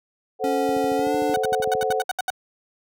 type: chord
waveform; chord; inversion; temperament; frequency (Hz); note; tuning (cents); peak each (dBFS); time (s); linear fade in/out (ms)
sine; F# diminished; first; equal; 440 / 523.3 / 740; A4 / C5 / F#5; 0 / 0 / 0; -24 / -26 / -25; 0.39-2.04; 50
type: tone with pitch glide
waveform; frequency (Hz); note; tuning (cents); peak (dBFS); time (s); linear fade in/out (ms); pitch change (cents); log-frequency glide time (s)
square; 276.7 to 294.9; C#4 to D4; -3 to +7; -26; 0.44-1.34; 0; +110; 0.96-1.15
type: click train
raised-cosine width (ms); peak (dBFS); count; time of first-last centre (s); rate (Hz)
3; -23; 17; 0.69-1.902; 13.2
type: tone bursts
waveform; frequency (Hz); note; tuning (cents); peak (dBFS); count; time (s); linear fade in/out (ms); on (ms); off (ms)
30% pulse; 745; F#5; +12; -19; 11; 1.34-2.302; 2; 22; 72
effects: high-pass 80 Hz 12 dB/octave